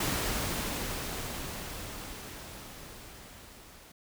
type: noise with level ramp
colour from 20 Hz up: pink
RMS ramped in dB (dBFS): -30 to -53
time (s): 0-3.92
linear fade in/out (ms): 5
effects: none